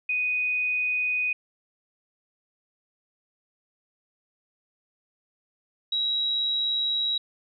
sine tone pair in turn, 2489 / 3861 Hz, D#7 / B7, 0 / -40 cents, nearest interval minor sixth, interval 760 cents, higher second, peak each -23 dBFS, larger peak neither, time 0.09-1.33 / 5.92-7.18 s, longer second, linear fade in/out 5 ms, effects none

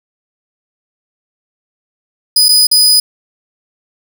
sawtooth tone with dropouts, 4978 Hz, D#8, in tune, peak -3 dBFS, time 2.36-3 s, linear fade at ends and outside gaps 5 ms, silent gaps 2.485-2.489 / 2.67-2.713 s, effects none

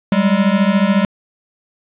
square beating tone pair, 191.2 / 205.2 Hz, G3 / G#3, -43 / -21 cents, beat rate 14 Hz, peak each -15 dBFS, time 0.12-1.05 s, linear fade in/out 2 ms, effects resampled to 8000 Hz + 8-bit

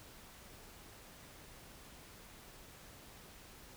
silence, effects pink hiss -56 dBFS RMS until 3.76 s

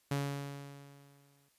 sawtooth tone with exponential decay, 140.9 Hz, C#3, 29 cents sharp, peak -27 dBFS, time 0.11-1.49 s, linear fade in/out 5 ms, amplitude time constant 300 ms, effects white hiss -72 dBFS RMS until 1.58 s + resampled to 32000 Hz

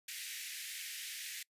pink high-pass noise, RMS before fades -44 dBFS, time 0.08-1.43 s, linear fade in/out 5 ms, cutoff 1800 Hz, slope 48 dB/octave, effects noise-tail reverb RT60 0.1 s tail -25 dB re dry + resampled to 32000 Hz

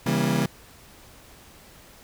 35% pulse chord, C# diminished seventh, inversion none, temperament just, 138.59 / 166.31 / 199.57 / 239.5 Hz, C#3 / E3 / G3 / Bb3, 0 / +16 / +31 / +47 cents, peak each -25 dBFS, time 0.06-0.46 s, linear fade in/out 5 ms, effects pink hiss -50 dBFS RMS until 2.03 s

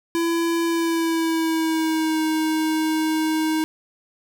square tone with pitch glide, 335.4 to 314.8 Hz, E4 to D#4, +30 to +20 cents, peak -20 dBFS, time 0.15-3.64 s, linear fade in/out 0 ms, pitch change -110 cents, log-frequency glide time 0.65-2.22 s, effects none

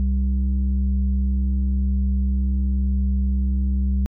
sine tone pair together, 65.41 / 197.2 Hz, C2 / G3, 0 / +11 cents, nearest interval octave + perfect fifth, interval 1911 cents, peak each -17 / -25 dBFS, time 0-4.06 s, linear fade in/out 0 ms, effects tanh soft clip ceiling -12 dBFS

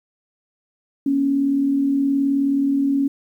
sine tone pair together, 238.9 / 277.9 Hz, A#3 / C#4, +43 / +4 cents, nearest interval minor third, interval 261 cents, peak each -27 / -16 dBFS, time 1.06-3.08 s, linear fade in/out 5 ms, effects 9-bit

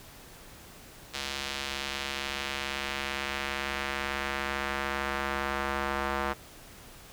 square tone with band-pass filter sweep, 68.9 Hz, C#2, 10 cents flat, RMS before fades -33 dBFS, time 1.13-6.34 s, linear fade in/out 20 ms, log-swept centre 3900 to 1200 Hz, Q 1.1, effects pink hiss -50 dBFS RMS until 7.12 s

